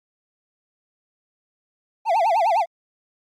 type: tone with vibrato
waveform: triangle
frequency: 775 Hz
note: G5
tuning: 20 cents flat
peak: -14 dBFS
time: 2.05-2.66 s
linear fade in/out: 50 ms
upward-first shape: sine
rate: 9.8 Hz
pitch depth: 280 cents each way
effects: Opus 48 kbps